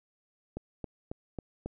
click train, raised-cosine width 2 ms, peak -23 dBFS, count 5, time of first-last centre 0.57-1.66 s, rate 3.67 Hz, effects none

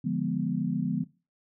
sine chord, D diminished seventh, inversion none, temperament equal, 146.83 / 174.61 / 207.7 / 246.9 Hz, D3 / F3 / Ab3 / Cb4, 0 / 0 / 0 / 0 cents, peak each -33 / -30 / -32 / -31 dBFS, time 0.04-1.04 s, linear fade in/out 10 ms, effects noise-tail reverb RT60 0.3 s tail -17 dB re dry

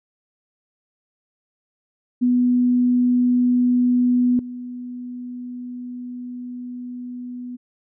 sine tone with level steps, 246.9 Hz, B3, in tune, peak -14 / -29 dBFS, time 2.21-7.57 s, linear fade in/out 20 ms, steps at 4.39 s, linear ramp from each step 2 ms, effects none

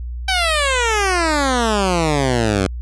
10% pulse exponential sweep, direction down, 779 to 91.7 Hz, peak -7 dBFS, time 0.28-2.67 s, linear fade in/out 5 ms, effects added 60 Hz sine -24 dBFS peak until 2.81 s + resampled to 22050 Hz

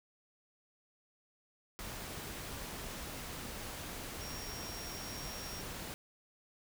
sine tone in noise, 5588 Hz, F8, in tune, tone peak -47 dBFS, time 4.21-5.61 s, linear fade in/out 0 ms, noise pink, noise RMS -44 dBFS, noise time 1.79-5.94 s, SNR -6 dB, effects none

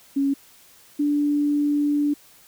sine tone pair in turn, 277.2 / 291.8 Hz, C#4 / D4, 0 / -11 cents, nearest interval minor second, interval 89 cents, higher second, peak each -18 dBFS, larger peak neither, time 0.16-0.34 / 0.99-2.14 s, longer second, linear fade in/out 10 ms, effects white hiss -52 dBFS RMS until 2.47 s

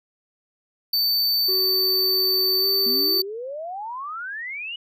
square tone, 4557 Hz, C#8, 47 cents sharp, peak -19 dBFS, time 0.93-3.22 s, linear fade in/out 5 ms
triangle tone with pitch glide, 377.2 to 390.1 Hz, F#4 to G4, +33 to -8 cents, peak -25 dBFS, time 1.48-3.21 s, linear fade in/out 10 ms, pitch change +59 cents, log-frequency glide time 2.6-2.66 s
sine exponential sweep, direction up, 232.6 to 2960 Hz, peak -29 dBFS, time 2.86-4.76 s, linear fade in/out 5 ms
effects none

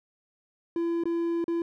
triangle tone with dropouts, 337.5 Hz, E4, 41 cents sharp, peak -23 dBFS, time 0.76-1.62 s, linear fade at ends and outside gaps 2 ms, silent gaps 1.037-1.055 / 1.442-1.48 s, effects none

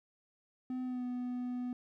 triangle tone with pitch glide, 254.4 to 247.7 Hz, C4 to B3, -48 to +5 cents, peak -33 dBFS, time 0.7-1.73 s, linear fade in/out 2 ms, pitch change -47 cents, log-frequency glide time 0.83-1.04 s, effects none

